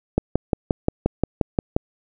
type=click train; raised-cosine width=2 ms; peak=-4 dBFS; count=10; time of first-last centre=0.18-1.765 s; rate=5.68 Hz; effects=none